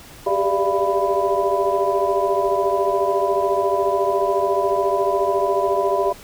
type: tone cluster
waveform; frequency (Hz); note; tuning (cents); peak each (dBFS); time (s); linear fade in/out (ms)
sine; 388.5 / 402.6 / 589 / 680 / 992; G4 / G4 / D5 / F5 / B5; -16 / +46 / +5 / -46 / +7; -23; 0.26-6.13; 10
effects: pink hiss -42 dBFS RMS until 6.23 s